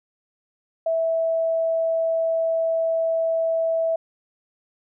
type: tone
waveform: sine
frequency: 655 Hz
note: E5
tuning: 11 cents flat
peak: -19 dBFS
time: 0.86-3.96 s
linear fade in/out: 5 ms
effects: none